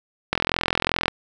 click train, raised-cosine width 0.3 ms, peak -3 dBFS, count 33, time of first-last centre 0.33-1.081 s, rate 42.6 Hz, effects none

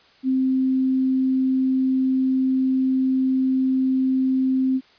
sine tone, 261.6 Hz, C4, in tune, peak -17 dBFS, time 0.23-4.81 s, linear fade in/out 50 ms, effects white hiss -54 dBFS RMS until 4.98 s + resampled to 11025 Hz

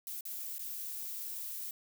violet noise with dropouts, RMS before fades -41 dBFS, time 0.07-1.71 s, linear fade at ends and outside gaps 1 ms, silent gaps 0.208-0.253 / 0.583-0.593 s, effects none

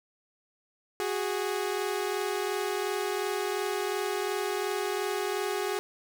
sawtooth tone pair together, 370 / 412.8 Hz, F#4 / G#4, 0 / -10 cents, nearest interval major second, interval 190 cents, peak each -28 / -27 dBFS, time 1-5.79 s, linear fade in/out 0 ms, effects none

